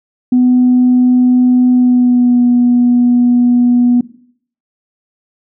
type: tone with pitch glide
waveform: sine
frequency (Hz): 249.8 to 243.8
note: B3 to B3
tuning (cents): +20 to -22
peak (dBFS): -5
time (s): 0.32-4.01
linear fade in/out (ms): 5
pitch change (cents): -42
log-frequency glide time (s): 1.72-2.43
effects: noise-tail reverb RT60 0.6 s tail -18 dB re dry + tanh soft clip ceiling -2 dBFS